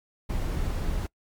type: noise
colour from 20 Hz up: brown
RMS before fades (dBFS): -28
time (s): 0.29-1.07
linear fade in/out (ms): 10
effects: noise-tail reverb RT60 0.1 s tail -24 dB re dry + MP3 96 kbps